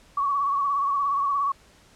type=tone with vibrato; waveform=sine; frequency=1123 Hz; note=C#6; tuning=22 cents sharp; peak=-21 dBFS; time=0.17-1.52 s; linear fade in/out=5 ms; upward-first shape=triangle; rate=17 Hz; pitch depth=59 cents each way; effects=pink hiss -55 dBFS RMS until 1.95 s + low-pass 9000 Hz 12 dB/octave